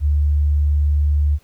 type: tone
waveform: sine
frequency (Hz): 73.42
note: D2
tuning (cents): 0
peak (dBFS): -13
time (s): 0-1.39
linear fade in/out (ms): 50
effects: pink hiss -57 dBFS RMS until 1.43 s